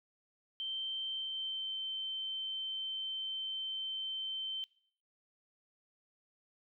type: tone with pitch glide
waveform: sine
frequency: 3120 to 3098 Hz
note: G7 to G7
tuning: -9 to -21 cents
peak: -36 dBFS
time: 0.6-4.64 s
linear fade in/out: 0 ms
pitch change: -12 cents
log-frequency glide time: 1.07-1.76 s
effects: noise-tail reverb RT60 0.6 s tail -22 dB re dry